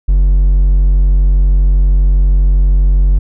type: tone with hard clipping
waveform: triangle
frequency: 46.25 Hz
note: F#1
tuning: in tune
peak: -7 dBFS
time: 0.08-3.19 s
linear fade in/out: 10 ms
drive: 6 dB
effects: none